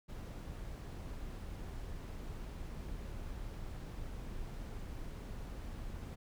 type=noise; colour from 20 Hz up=brown; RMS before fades=-44 dBFS; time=0.08-6.16 s; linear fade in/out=20 ms; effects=none